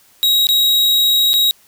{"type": "tone with dropouts", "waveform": "45% pulse", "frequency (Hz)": 3817, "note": "A#7", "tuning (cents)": 40, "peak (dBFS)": -11, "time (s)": [0.23, 1.51], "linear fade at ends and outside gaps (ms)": 0, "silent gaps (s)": [[0.469, 0.489], [1.333, 1.339]], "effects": ["white hiss -51 dBFS RMS until 1.67 s"]}